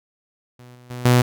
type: tone with level steps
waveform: sawtooth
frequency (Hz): 123.47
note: B2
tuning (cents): 0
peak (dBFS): -38 / -41 / -26 / -8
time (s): 0.59-1.22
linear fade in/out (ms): 5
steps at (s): 0.75 / 0.9 / 1.05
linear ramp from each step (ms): 5
effects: none